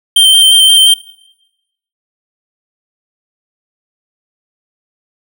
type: tone with vibrato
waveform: square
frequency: 3136 Hz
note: G7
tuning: in tune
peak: -4 dBFS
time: 0.16-0.94 s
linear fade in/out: 5 ms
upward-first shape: square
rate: 5.7 Hz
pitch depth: 13 cents each way
effects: noise-tail reverb RT60 1.0 s tail -24 dB re dry